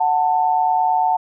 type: tone pair together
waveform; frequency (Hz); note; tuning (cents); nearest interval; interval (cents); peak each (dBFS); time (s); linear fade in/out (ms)
sine; 740 / 888.9; F#5 / A5; 0 / +17; minor third; 317; -17; 0-1.17; 10
effects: none